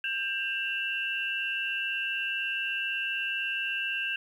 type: tone cluster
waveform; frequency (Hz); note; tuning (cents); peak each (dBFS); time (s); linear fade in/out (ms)
sine; 1587 / 2702 / 2902; G6 / E7 / F#7; +21 / +42 / -34; -33 / -31 / -37; 0.04-4.16; 2
effects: 10-bit